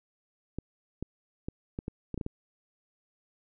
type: clicks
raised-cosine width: 3 ms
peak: -21 dBFS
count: 9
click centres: 0.586 / 1.026 / 1.485 / 1.789 / 1.881 / 2.143 / 2.177 / 2.212 / 2.264 s
effects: none